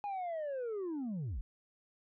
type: linear sweep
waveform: sine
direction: down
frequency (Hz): 830.6 to 38.01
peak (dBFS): -33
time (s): 0.04-1.41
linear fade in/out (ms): 0
effects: tanh soft clip ceiling -35 dBFS